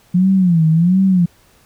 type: tone with vibrato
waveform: sine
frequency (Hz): 174.61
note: F3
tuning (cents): 0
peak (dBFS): -9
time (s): 0.14-1.26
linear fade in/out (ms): 10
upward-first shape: sine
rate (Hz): 1.4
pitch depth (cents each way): 170
effects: pink hiss -52 dBFS RMS until 1.65 s